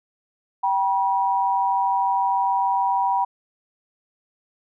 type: tone pair together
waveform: sine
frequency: 779.6 / 967 Hz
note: G5 / B5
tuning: -10 / -37 cents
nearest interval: major third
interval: 373 cents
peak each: -22 / -20 dBFS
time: 0.63-3.25 s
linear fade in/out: 10 ms
effects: none